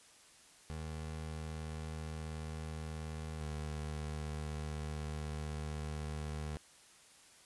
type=tone pair in turn; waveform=25% pulse; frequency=78.6 / 75.97 Hz; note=D#2 / D#2; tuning=+18 / -41 cents; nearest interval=minor second; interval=59 cents; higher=first; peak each=-37 / -35 dBFS; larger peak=second; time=0.7-3.41 / 3.41-6.57 s; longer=second; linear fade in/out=0 ms; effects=white hiss -61 dBFS RMS until 7.45 s + resampled to 24000 Hz

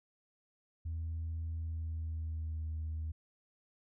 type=tone with pitch glide; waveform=sine; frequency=81.5 to 79 Hz; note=E2 to D#2; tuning=-19 to +27 cents; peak=-34 dBFS; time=0.85-3.12 s; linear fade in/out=10 ms; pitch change=-54 cents; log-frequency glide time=1.58-2.67 s; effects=tanh soft clip ceiling -33 dBFS

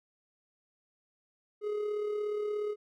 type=tone with amplitude modulation; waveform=triangle; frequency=418.9 Hz; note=G#4; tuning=15 cents sharp; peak=-27 dBFS; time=1.61-2.76 s; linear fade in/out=50 ms; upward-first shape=sine; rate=36.9 Hz; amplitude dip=40%; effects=none

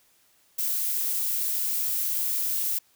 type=noise; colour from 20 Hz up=violet; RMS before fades=-27 dBFS; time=0.58-2.79 s; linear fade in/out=10 ms; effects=white hiss -63 dBFS RMS until 2.95 s

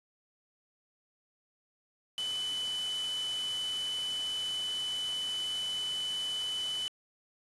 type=tone in noise; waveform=sine; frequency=3000 Hz; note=F#7; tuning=23 cents sharp; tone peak=-32 dBFS; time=2.18-6.88 s; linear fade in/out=0 ms; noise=white; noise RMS=-43 dBFS; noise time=2.18-6.88 s; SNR=+8 dB; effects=resampled to 24000 Hz

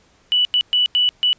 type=tone bursts at uneven times; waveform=sine; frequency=2960 Hz; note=F#7; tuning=in tune; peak=-13 dBFS; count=5; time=0.32-0.45 / 0.54-0.61 / 0.73-0.86 / 0.95-1.09 / 1.23-1.33 s; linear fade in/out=0 ms; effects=pink hiss -56 dBFS RMS until 1.38 s + resampled to 16000 Hz

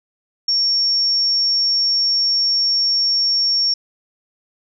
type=tone; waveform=sine; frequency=5500 Hz; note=F8; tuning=27 cents flat; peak=-14 dBFS; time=0.48-3.74 s; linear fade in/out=5 ms; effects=none

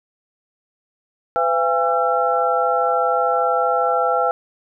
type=tone cluster; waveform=sine; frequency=504 / 679 / 812 / 1349 Hz; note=B4 / F5 / G#5 / E6; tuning=+35 / -49 / -39 / +40 cents; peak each=-21 dBFS; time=1.36-4.31 s; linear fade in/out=0 ms; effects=none

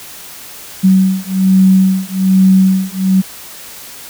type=beating tone pair; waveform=sine; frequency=188.8 / 190 Hz; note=F#3 / F#3; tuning=+35 / +46 cents; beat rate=1.2 Hz; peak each=-10 dBFS; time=0.83-3.22 s; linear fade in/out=20 ms; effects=white hiss -32 dBFS RMS until 4.09 s

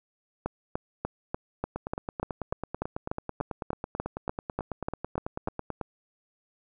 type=two click trains; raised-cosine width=1 ms; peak=-15 / -18 dBFS; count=18 / 38; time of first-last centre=0.46-5.475 / 1.76-5.813 s; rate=3.39 / 9.13 Hz; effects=none

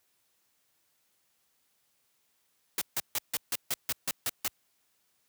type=noise bursts; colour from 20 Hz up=white; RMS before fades=-30 dBFS; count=10; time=2.78-4.48 s; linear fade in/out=2 ms; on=35 ms; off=150 ms; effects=white hiss -73 dBFS RMS until 5.28 s + high-pass 60 Hz 12 dB/octave

